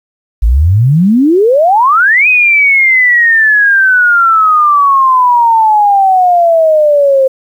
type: exponential two-way sweep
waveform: sine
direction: up then down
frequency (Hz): 50.8 to 2533 to 524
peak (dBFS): -4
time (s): 0.42-7.28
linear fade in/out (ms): 10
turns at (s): 2.28
effects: 7-bit